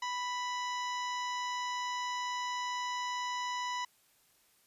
harmonic tone with a mistuned harmonic, 987.8 Hz, B5, in tune, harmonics 1 / 2 / 3 / 4 / 5 / 6 / 7, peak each -35 / -41 / -45 / -47 / -49 / -51 / -52 dBFS, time 0.02-3.85 s, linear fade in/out 5 ms, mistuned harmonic 5, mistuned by +74 cents, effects white hiss -68 dBFS RMS until 4.66 s + resampled to 32000 Hz

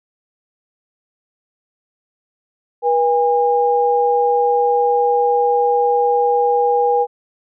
sine tone pair together, 483.4 / 813 Hz, B4 / G#5, -37 / -37 cents, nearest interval major sixth, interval 900 cents, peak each -15 dBFS, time 2.82-7.07 s, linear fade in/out 50 ms, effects none

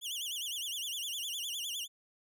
sawtooth tone with vibrato, 3122 Hz, G7, 8 cents flat, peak -33 dBFS, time 0.01-1.88 s, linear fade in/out 50 ms, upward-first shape sine, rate 9.8 Hz, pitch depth 200 cents each way, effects none

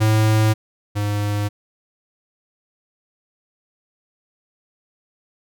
square tone pair in turn, 108.9 / 103.3 Hz, A2 / G#2, -17 / -9 cents, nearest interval minor second, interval 92 cents, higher first, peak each -14 / -20 dBFS, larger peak first, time 0-0.54 / 0.95-1.49 s, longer neither, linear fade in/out 20 ms, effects none

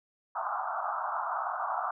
white band-pass noise, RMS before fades -33 dBFS, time 0.35-1.91 s, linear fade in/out 5 ms, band 650 to 1400 Hz, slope 96 dB/octave, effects none

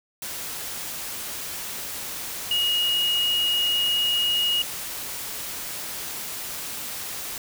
sine tone in noise, 2877 Hz, F#7, 49 cents flat, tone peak -20 dBFS, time 2.51-4.62 s, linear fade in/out 2 ms, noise white, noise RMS -33 dBFS, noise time 0.22-7.38 s, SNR +10 dB, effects none

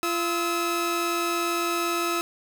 sawtooth tone pair together, 342.9 / 1294 Hz, F4 / E6, -32 / -32 cents, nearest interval octave + major seventh, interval 2300 cents, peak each -23 dBFS, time 0.03-2.21 s, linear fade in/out 0 ms, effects none

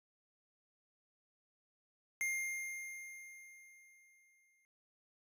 square tone with exponential decay, 2116 Hz, C7, 19 cents sharp, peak -34 dBFS, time 2.21-4.65 s, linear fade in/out 0 ms, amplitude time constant 530 ms, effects resampled to 32000 Hz

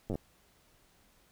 slowing click train, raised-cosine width 2 ms, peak -22 dBFS, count 6, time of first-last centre 0.1-0.155 s, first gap 9 ms, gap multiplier 1.1, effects pink hiss -66 dBFS RMS until 1.31 s

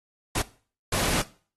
pink noise bursts at uneven times, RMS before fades -26 dBFS, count 2, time 0.35-0.42 / 0.92-1.22 s, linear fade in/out 5 ms, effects noise-tail reverb RT60 0.4 s tail -18 dB re dry + AAC 32 kbps

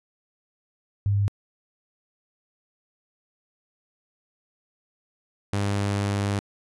sine / sawtooth tone pair in turn, 100.8 / 100.8 Hz, G2 / G2, +49 / +49 cents, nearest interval unison, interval 0 cents, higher neither, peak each -19 dBFS, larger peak neither, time 1.06-1.28 / 5.53-6.39 s, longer second, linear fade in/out 0 ms, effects resampled to 24000 Hz

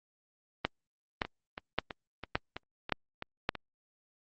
two click trains, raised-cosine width 0.3 ms, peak -21 / -10 dBFS, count 8 / 6, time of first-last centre 1.25-3.553 / 0.65-3.491 s, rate 3.04 / 1.76 Hz, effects low-pass 4000 Hz 12 dB/octave + Opus 24 kbps

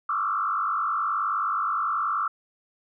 sine tone with frequency modulation, 1246 Hz, D#6, 2 cents sharp, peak -23 dBFS, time 0.09-2.28 s, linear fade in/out 5 ms, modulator 49.5 Hz, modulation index 2.7, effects none

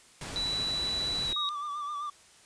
pink noise, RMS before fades -39 dBFS, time 0.21-1.33 s, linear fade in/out 2 ms
sine tone with pitch glide, 3951 to 3781 Hz, B7 to A#7, 0 to +24 cents, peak -29 dBFS, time 0.36-1.49 s, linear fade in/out 0 ms, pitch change -76 cents, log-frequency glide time 1.25-1.35 s
triangle tone with vibrato, 1174.7 Hz, D6, in tune, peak -31 dBFS, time 1.36-2.1 s, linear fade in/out 5 ms, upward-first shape sine, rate 7.7 Hz, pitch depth 48 cents each way
effects white hiss -57 dBFS RMS until 2.45 s + resampled to 22050 Hz

